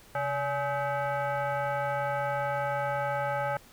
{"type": "tone with frequency modulation", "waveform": "sine", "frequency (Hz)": 134.8, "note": "C#3", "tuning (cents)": -48, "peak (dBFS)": -27, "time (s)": [0.15, 3.57], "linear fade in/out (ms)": 2, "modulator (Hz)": 707, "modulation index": 1.9, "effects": ["pink hiss -55 dBFS RMS until 3.72 s"]}